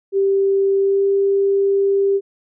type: tone with pitch glide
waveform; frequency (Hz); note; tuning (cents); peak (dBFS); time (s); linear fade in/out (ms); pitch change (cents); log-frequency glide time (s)
sine; 392 to 395.2; G4 to G4; 0 to +14; -13; 0.12-2.21; 50; +14; 0.79-1.04
effects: none